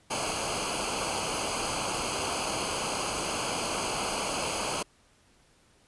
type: noise with comb filter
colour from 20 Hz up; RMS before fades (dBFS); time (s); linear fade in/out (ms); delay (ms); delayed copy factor
pink; -31; 0.1-4.83; 10; 0.54; -0.8
effects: pink hiss -63 dBFS RMS until 5.87 s + resampled to 24000 Hz

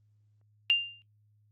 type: tone with exponential decay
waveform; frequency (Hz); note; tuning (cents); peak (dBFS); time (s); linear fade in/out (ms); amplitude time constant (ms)
sine; 2794; F7; 0; -18; 0.7-1.02; 0; 68
effects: added 105 Hz sine -63 dBFS peak until 1.51 s + Opus 24 kbps

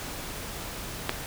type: click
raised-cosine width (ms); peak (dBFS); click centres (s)
0.3; -8; 1.094
effects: pink hiss -37 dBFS RMS until 1.26 s

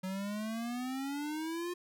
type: exponential sweep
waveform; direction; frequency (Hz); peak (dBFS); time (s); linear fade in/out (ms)
square; up; 185 to 357.7; -36; 0.03-1.74; 10
effects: none

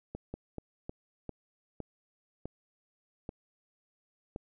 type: slowing click train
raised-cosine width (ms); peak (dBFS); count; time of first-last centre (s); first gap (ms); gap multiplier
2; -25; 9; 0.15-4.361; 190; 1.28
effects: none

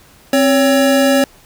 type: tone pair together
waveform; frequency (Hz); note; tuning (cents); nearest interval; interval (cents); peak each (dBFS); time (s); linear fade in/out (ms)
square; 264.8 / 561; C4 / C#5; +21 / +21; octave + minor second; 1300; -13; 0.33-1.24; 2
effects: pink hiss -46 dBFS RMS until 1.45 s

